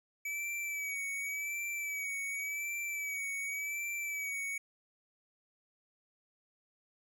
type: tone with vibrato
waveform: square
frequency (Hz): 2288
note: D7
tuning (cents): -46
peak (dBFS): -36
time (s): 0.25-4.58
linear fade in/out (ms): 5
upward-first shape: sine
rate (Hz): 0.89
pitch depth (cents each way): 45
effects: none